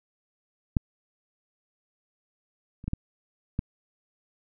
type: clicks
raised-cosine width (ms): 5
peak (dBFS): -9 / -30 / -17 / -15 / -14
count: 5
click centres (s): 0.768 / 2.841 / 2.88 / 2.934 / 3.591
effects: none